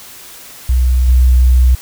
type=tone with level steps; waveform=sine; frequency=62.7 Hz; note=B1; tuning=27 cents sharp; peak=-8 / -5 dBFS; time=0.69-1.75 s; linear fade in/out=5 ms; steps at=1.08 s; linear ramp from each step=5 ms; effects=white hiss -35 dBFS RMS until 1.81 s